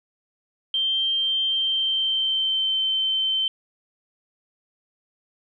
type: tone with pitch glide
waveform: sine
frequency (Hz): 3151 to 3095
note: G7 to G7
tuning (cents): +8 to -23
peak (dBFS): -20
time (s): 0.74-3.48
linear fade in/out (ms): 2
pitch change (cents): -31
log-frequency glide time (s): 1.41-2.79
effects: none